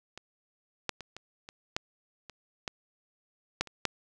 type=clicks; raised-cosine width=0.2 ms; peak=-25 / -12 / -24 / -25 / -27 / -12 / -27 / -16 / -10 / -29 / -9 dBFS; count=11; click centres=0.176 / 0.893 / 1.007 / 1.166 / 1.489 / 1.765 / 2.297 / 2.678 / 3.61 / 3.673 / 3.853 s; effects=none